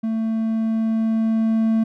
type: tone with level ramp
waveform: triangle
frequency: 223 Hz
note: A3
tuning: 23 cents sharp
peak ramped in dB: -18 to -13 dBFS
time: 0.03-1.84 s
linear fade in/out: 10 ms
effects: none